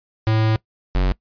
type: tone pair in turn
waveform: square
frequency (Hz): 110 / 46.1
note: A2 / F#1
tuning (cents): 0 / -6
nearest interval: octave + minor third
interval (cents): 1506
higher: first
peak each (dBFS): -16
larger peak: neither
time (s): 0.27-0.56 / 0.95-1.12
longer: first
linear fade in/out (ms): 0
effects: noise-tail reverb RT60 0.1 s tail -21 dB re dry + resampled to 11025 Hz